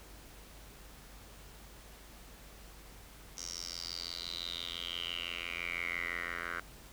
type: tone with band-pass filter sweep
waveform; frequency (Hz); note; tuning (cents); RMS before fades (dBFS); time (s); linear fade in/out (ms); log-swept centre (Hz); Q
10% pulse; 85.9; F2; -28; -40; 3.37-6.6; 5; 6000 to 1600; 7.8
effects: added 50 Hz sine -55 dBFS peak until 6.92 s + pink hiss -55 dBFS RMS until 6.92 s